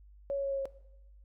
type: tone with pitch steps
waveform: sine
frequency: 558 / 554.5 / 551 / 547.5 / 544 Hz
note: C#5 / C#5 / C#5 / C#5 / C#5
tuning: +11 / 0 / -11 / -22 / -33 cents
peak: -30 dBFS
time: 0.3-0.655 s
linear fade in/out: 0 ms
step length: 71 ms
effects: noise-tail reverb RT60 0.9 s tail -18 dB re dry + added 50 Hz sine -53 dBFS peak until 1.24 s